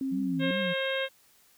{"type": "tone", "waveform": "sine", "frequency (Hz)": 267.6, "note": "C4", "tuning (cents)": 39, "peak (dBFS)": -28, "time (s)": [0.01, 0.51], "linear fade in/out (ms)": 2}
{"type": "tone with vibrato", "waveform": "sine", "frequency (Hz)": 179.1, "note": "F3", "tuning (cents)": 44, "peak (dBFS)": -31, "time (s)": [0.11, 0.74], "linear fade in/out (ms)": 20, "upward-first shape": "triangle", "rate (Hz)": 2.6, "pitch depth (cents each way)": 200}
{"type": "harmonic tone", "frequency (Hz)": 535, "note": "C5", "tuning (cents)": 38, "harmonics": [1, 2, 3, 4, 5, 6, 7], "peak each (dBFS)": [-30, -42, -34, -37, -39, -37, -39], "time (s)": [0.39, 1.09], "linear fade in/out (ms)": 50}
{"effects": ["white hiss -62 dBFS RMS until 1.57 s"]}